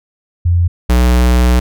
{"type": "tone pair in turn", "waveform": ["sine", "square"], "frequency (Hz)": [86.8, 61.38], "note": ["F2", "B1"], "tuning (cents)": [-10, -10], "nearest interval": "tritone", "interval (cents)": 600, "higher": "first", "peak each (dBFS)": -8, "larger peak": "neither", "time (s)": [[0.45, 0.68], [0.89, 1.6]], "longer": "second", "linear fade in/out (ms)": 10, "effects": []}